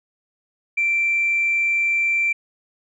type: tone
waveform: sine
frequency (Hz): 2349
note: D7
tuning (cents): 0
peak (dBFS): -16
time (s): 0.77-2.33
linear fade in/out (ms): 10
effects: tanh soft clip ceiling -12 dBFS